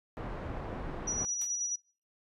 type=low-pass noise; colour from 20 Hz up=pink; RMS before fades=-39 dBFS; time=0.17-1.25 s; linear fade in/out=0 ms; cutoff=1200 Hz; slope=12 dB/octave
type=click; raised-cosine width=2 ms; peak=-27 dBFS; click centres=0.729 s
type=tone with tremolo; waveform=sine; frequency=5840 Hz; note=F#8; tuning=24 cents flat; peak=-30 dBFS; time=1.07-1.76 s; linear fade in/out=10 ms; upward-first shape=square; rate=9.3 Hz; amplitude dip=35%
type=noise with exponential decay; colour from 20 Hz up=white; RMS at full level=-43 dBFS; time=1.41-1.55 s; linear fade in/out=5 ms; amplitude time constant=30 ms
effects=noise-tail reverb RT60 0.4 s tail -25 dB re dry + resampled to 32000 Hz